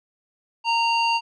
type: tone with low-pass filter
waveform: square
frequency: 925 Hz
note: A#5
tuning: 14 cents flat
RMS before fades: -21 dBFS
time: 0.64-1.21 s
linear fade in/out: 50 ms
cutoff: 3800 Hz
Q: 8.9
effects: none